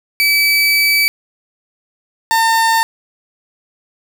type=tone pair in turn; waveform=30% pulse; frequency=2300 / 905.1 Hz; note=D7 / A5; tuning=-37 / +49 cents; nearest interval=octave + major third; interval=1614 cents; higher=first; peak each=-8 dBFS; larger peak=neither; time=0.2-1.08 / 2.31-2.83 s; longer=first; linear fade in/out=0 ms; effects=none